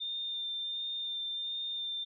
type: tone with vibrato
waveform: sine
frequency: 3607 Hz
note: A7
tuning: 42 cents sharp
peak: -34 dBFS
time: 0-2.05 s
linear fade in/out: 20 ms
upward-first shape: sine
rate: 1.4 Hz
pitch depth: 13 cents each way
effects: none